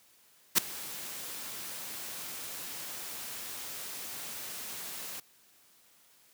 white noise with ADSR envelope, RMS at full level -20 dBFS, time 0.55-5.2 s, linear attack 31 ms, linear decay 4 ms, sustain -21 dB, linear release 4 ms, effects white hiss -63 dBFS RMS until 6.33 s + high-pass 100 Hz 12 dB/octave

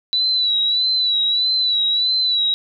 sine tone with vibrato, 3951 Hz, B7, in tune, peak -15 dBFS, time 0.13-2.54 s, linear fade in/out 0 ms, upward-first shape sine, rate 1.6 Hz, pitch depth 54 cents each way, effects none

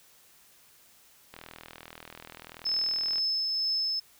click train, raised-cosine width 0.3 ms, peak -27 dBFS, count 76, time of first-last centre 1.34-3.183 s, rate 40.7 Hz
sine tone with tremolo, 5230 Hz, E8, 15 cents flat, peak -25 dBFS, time 2.65-4 s, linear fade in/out 10 ms, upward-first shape triangle, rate 2.1 Hz, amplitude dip 25%
effects white hiss -59 dBFS RMS until 4.19 s

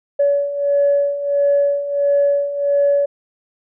sine beating tone pair, 567 / 568.5 Hz, C#5 / C#5, +39 / +44 cents, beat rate 1.5 Hz, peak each -19 / -14 dBFS, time 0.19-3.06 s, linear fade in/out 10 ms, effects tanh soft clip ceiling -7 dBFS

